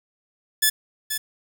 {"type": "tone with echo", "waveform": "5% pulse", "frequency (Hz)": 1730, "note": "A6", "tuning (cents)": -30, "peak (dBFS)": -5, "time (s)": [0.62, 0.7], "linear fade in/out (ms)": 10, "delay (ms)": 480, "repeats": 1, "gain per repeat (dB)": -8, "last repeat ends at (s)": 1.18, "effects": ["7-bit"]}